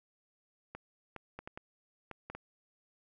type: clicks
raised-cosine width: 0.5 ms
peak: -28 dBFS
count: 8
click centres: 0.75 / 1.163 / 1.39 / 1.475 / 1.575 / 2.113 / 2.3 / 2.35 s
effects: none